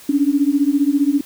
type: beating tone pair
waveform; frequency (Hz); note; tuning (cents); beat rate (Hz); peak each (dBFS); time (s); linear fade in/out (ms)
sine; 277.2 / 292.2; C#4 / D4; 0 / -9; 15; -16; 0.09-1.21; 5
effects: white hiss -42 dBFS RMS until 1.25 s